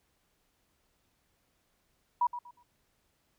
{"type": "tone with echo", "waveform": "sine", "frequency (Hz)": 968, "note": "B5", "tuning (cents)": -35, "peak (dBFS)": -23, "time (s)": [2.21, 2.27], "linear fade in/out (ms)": 5, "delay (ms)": 120, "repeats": 3, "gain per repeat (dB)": -12, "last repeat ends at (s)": 2.63, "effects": ["pink hiss -74 dBFS RMS until 3.38 s"]}